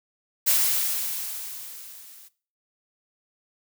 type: noise with level ramp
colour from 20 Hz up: blue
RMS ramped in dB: -19 to -49 dBFS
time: 0.46-2.29 s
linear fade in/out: 20 ms
effects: noise-tail reverb RT60 0.4 s tail -19 dB re dry